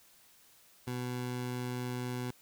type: tone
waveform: 20% pulse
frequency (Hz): 124.3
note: B2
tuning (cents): +12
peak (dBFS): -30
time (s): 0.87-2.31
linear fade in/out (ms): 5
effects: white hiss -62 dBFS RMS until 2.41 s